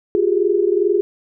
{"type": "tone cluster", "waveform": "sine", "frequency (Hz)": [353.9, 394, 416.4], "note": ["F4", "G4", "G#4"], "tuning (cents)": [23, 9, 5], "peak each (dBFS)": -18, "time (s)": [0.15, 1.01], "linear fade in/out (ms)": 0, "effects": []}